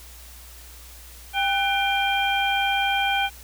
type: harmonic tone with a mistuned harmonic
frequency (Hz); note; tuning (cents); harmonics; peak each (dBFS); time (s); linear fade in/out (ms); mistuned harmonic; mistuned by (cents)
794; G5; +22; 1 / 2 / 3 / 4; -23 / -27 / -26 / -27; 1.33-3.3; 50; 2; -98
effects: added 60 Hz sine -44 dBFS peak until 3.43 s + white hiss -46 dBFS RMS until 3.43 s